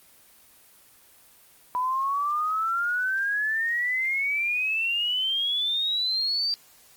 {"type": "exponential sweep", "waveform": "sine", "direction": "up", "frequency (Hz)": [987.8, 4699], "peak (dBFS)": -23, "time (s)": [1.75, 6.54], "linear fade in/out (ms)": 0, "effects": ["white hiss -55 dBFS RMS until 6.96 s", "Opus 24 kbps"]}